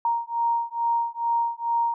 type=beating tone pair; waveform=sine; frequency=932.3 / 934.6 Hz; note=A#5 / A#5; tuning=0 / +4 cents; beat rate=2.3 Hz; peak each=-25 dBFS; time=0.05-1.94 s; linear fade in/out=2 ms; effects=none